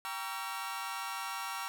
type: chord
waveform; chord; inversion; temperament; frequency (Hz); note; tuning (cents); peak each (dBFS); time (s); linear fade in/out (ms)
sawtooth; G diminished seventh; none; just; 784 / 940.8 / 1128.9 / 1354.7; G5 / Bb5 / Db6 / Fb6; 0 / +16 / +31 / +47; -40 / -38 / -39 / -38; 0.05-1.68; 0
effects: none